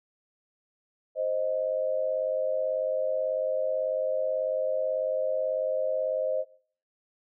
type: tone pair together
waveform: sine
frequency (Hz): 524.1 / 622.3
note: C5 / D#5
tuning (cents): +3 / 0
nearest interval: minor third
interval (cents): 297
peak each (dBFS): -28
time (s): 1.15-6.45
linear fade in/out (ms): 50
effects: noise-tail reverb RT60 0.5 s tail -20 dB re dry